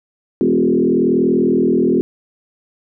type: tone with frequency modulation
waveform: sine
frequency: 306.1 Hz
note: D#4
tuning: 28 cents flat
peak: -11 dBFS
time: 0.41-2.01 s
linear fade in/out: 0 ms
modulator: 40.9 Hz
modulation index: 2.5
effects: none